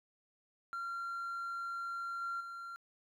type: tone with level steps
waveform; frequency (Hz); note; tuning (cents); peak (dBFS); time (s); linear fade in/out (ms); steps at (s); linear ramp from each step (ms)
triangle; 1377; F6; -25; -35 / -33 / -41; 0.73-2.76; 0; 2.21 / 2.4; 10
effects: tanh soft clip ceiling -32 dBFS